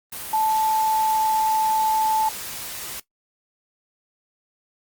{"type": "tone in noise", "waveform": "sine", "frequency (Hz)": 876, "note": "A5", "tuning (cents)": -8, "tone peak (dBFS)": -18, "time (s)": [0.33, 2.29], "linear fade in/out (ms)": 5, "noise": "white", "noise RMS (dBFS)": -33, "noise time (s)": [0.12, 3], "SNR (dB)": 12, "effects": ["noise-tail reverb RT60 0.1 s tail -17 dB re dry", "Opus 32 kbps"]}